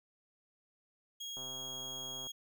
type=tone; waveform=30% pulse; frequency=3287 Hz; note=G#7; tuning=19 cents flat; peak=-38 dBFS; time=1.2-2.32 s; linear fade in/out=10 ms
type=click train; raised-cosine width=1 ms; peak=-38 dBFS; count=117; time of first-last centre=1.37-2.269 s; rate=129 Hz
effects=none